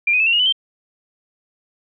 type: tone with pitch steps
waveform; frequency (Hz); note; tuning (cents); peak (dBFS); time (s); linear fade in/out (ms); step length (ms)
sine; 2386 / 2497 / 2614 / 2736 / 2864 / 2998 / 3137; D7 / D#7 / E7 / F7 / F7 / F#7 / G7; +27 / +6 / -15 / -36 / +43 / +22 / +1; -13; 0.07-0.525; 5; 65
effects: none